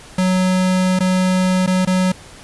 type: tone with dropouts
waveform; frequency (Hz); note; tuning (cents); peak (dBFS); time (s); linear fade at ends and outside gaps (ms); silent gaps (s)
square; 185; F#3; 0; -14; 0.18-2.12; 5; 0.991-1.004 / 1.664-1.674 / 1.851-1.872
effects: pink hiss -40 dBFS RMS until 2.43 s + resampled to 24000 Hz